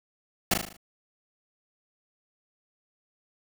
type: noise with echo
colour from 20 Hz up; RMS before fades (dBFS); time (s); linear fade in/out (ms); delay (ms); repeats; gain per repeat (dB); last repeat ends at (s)
pink; -22; 0.51-0.54; 5; 38; 6; -5; 0.768
effects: none